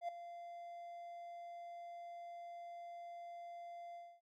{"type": "tone with ADSR envelope", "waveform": "triangle", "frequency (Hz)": 691, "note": "F5", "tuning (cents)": -19, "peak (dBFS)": -34, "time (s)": [0.01, 4.21], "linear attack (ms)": 75, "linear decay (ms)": 4, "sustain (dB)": -12, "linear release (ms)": 260, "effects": []}